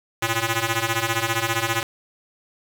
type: ring-modulated tone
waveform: 5% pulse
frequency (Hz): 228.2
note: A#3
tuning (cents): -37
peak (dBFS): -7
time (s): 0.22-1.83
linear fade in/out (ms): 2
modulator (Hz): 578
effects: none